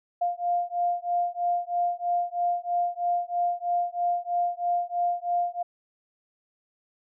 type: beating tone pair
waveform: sine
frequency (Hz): 700 / 703.1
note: F5 / F5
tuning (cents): +4 / +11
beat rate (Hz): 3.1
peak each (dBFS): -27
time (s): 0.21-5.63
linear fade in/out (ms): 10
effects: none